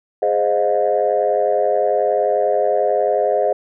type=chord; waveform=sine; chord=F minor seventh; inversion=first; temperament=equal with one note detuned; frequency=415.3 / 523.3 / 622.3 / 713.5 Hz; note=Ab4 / C5 / Eb5 / F5; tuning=0 / 0 / 0 / +37 cents; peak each=-20 / -19 / -18 / -20 dBFS; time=0.22-3.53 s; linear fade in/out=5 ms; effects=tanh soft clip ceiling -6 dBFS